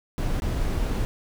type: noise with dropouts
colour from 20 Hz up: brown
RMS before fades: -25 dBFS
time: 0.18-1.05 s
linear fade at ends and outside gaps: 0 ms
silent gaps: 0.4-0.421 s
effects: none